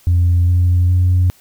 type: tone with pitch steps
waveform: sine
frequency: 87.31 / 88.78 / 90.28 Hz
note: F2 / F2 / F#2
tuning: 0 / +29 / -42 cents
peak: -8 dBFS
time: 0.07-1.3 s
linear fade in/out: 0 ms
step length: 410 ms
effects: tanh soft clip ceiling -7 dBFS + white hiss -50 dBFS RMS until 1.4 s